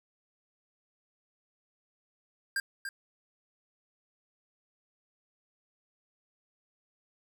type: tone with echo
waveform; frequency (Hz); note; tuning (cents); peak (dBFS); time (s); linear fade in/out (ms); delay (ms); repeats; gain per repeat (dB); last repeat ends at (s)
square; 1599; G6; +34; -29; 2.56-2.6; 2; 290; 1; -7; 2.89
effects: none